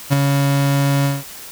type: tone with ADSR envelope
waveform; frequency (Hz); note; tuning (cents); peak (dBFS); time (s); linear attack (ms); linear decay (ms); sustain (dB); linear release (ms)
35% pulse; 140; C#3; +18; -7; 0.1-1.24; 31; 6; -5; 190
effects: white hiss -35 dBFS RMS until 1.51 s